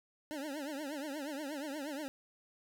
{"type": "tone with vibrato", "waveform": "25% pulse", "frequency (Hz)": 290, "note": "D4", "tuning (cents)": -22, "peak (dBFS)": -35, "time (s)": [0.31, 2.08], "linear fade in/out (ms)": 0, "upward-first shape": "triangle", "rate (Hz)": 8.4, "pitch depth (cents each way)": 170, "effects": []}